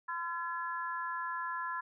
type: harmonic tone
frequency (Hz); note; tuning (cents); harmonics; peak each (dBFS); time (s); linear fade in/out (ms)
340; F4; -46; 3 / 4 / 5; -37 / -41 / -40; 0.08-1.81; 10
effects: none